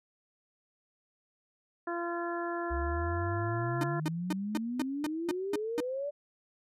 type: harmonic tone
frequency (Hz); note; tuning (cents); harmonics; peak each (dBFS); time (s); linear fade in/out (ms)
343.1; F4; -31; 1 / 2 / 3 / 4 / 5; -35 / -38 / -40 / -41 / -42; 1.87-4; 5
type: exponential sweep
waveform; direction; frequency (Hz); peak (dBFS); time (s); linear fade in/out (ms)
sine; up; 66.2 to 590; -32; 2.7-6.11; 20
type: tone bursts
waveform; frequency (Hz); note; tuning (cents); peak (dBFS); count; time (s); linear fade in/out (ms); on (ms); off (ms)
45% pulse; 305.3; D#4; -33; -29; 9; 3.81-5.804; 2; 26; 220
effects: resampled to 32000 Hz